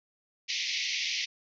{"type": "band-pass noise", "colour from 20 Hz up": "pink", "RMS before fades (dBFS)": -32, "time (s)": [0.48, 1.26], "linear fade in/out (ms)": 20, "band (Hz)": [2000, 6100], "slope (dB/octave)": 96, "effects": []}